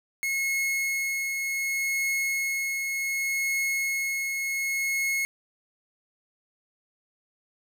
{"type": "tone with tremolo", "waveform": "45% pulse", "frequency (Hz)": 2173, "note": "C#7", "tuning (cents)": -35, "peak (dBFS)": -24, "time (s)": [0.23, 5.25], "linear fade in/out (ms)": 0, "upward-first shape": "triangle", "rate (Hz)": 0.67, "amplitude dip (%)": 35, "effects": []}